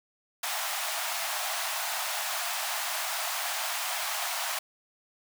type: high-pass noise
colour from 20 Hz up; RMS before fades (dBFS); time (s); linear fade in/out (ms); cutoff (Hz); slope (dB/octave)
pink; -32; 0.43-4.59; 5; 630; 96
effects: none